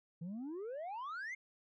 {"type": "exponential sweep", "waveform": "sine", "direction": "up", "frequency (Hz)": [159.2, 2176], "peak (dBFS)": -38, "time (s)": [0.21, 1.35], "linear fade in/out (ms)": 10, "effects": ["tanh soft clip ceiling -40 dBFS"]}